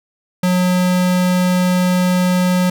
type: tone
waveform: square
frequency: 181.3 Hz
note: F#3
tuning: 35 cents flat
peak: -13 dBFS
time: 0.43-2.7 s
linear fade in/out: 5 ms
effects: none